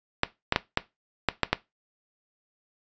clicks, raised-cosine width 0.3 ms, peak -4 dBFS, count 7, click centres 0.234 / 0.524 / 0.561 / 0.774 / 1.287 / 1.433 / 1.53 s, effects noise-tail reverb RT60 0.2 s tail -17 dB re dry + resampled to 16000 Hz

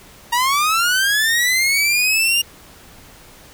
sawtooth linear sweep, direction up, 932.3 to 2837 Hz, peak -11 dBFS, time 0.32-2.42 s, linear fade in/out 10 ms, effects pink hiss -44 dBFS RMS until 3.53 s

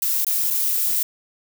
violet noise with dropouts, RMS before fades -21 dBFS, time 0.02-1.03 s, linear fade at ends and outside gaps 2 ms, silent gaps 0.247-0.267 / 0.503-0.507 s, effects none

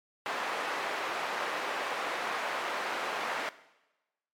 white band-pass noise, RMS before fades -34 dBFS, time 0.26-3.49 s, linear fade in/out 0 ms, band 460 to 1600 Hz, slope 12 dB/octave, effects noise-tail reverb RT60 1.0 s tail -17 dB re dry + MP3 96 kbps

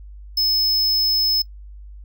square tone, 5200 Hz, E8, 24 cents flat, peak -17 dBFS, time 0.37-1.42 s, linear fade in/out 5 ms, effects noise-tail reverb RT60 0.1 s tail -21 dB re dry + added 50 Hz sine -36 dBFS peak until 2.04 s

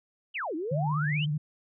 sine exponential two-way sweep, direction down then up, 3208 to 296.8 to 3208 Hz, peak -30 dBFS, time 0.34-1.26 s, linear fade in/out 20 ms, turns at 0.55 s
sine tone with vibrato, 150 Hz, D3, 37 cents sharp, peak -26 dBFS, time 0.71-1.38 s, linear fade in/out 10 ms, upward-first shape sine, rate 16 Hz, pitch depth 61 cents each way
effects none

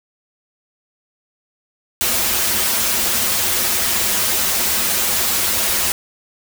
white noise with comb filter, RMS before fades -18 dBFS, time 2.01-5.92 s, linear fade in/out 0 ms, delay 6.8 ms, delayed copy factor -0.8, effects none

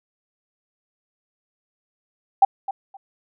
sine tone with echo, 784 Hz, G5, in tune, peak -8 dBFS, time 2.42-2.45 s, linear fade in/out 5 ms, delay 260 ms, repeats 2, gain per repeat -15 dB, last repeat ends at 2.97 s, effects none

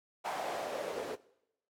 white noise with band-pass filter sweep, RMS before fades -38 dBFS, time 0.24-1.16 s, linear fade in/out 20 ms, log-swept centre 790 to 430 Hz, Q 3.4, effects noise-tail reverb RT60 0.8 s tail -20 dB re dry + AAC 64 kbps

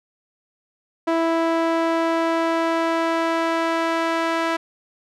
sawtooth tone with band-pass filter sweep, 329.6 Hz, E4, in tune, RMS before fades -21 dBFS, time 1.07-4.57 s, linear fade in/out 10 ms, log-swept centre 710 to 1300 Hz, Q 0.77, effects none

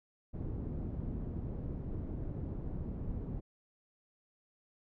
pink low-pass noise, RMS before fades -39 dBFS, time 0.33-3.41 s, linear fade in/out 20 ms, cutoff 290 Hz, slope 12 dB/octave, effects none

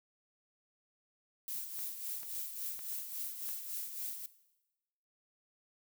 violet noise with tremolo, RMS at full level -39 dBFS, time 1.48-4.26 s, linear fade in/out 0 ms, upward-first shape sine, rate 3.6 Hz, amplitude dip 55%
clicks, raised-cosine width 0.3 ms, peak -35 dBFS, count 4, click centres 1.791 / 2.232 / 2.792 / 3.49 s
effects noise-tail reverb RT60 1.0 s tail -17 dB re dry

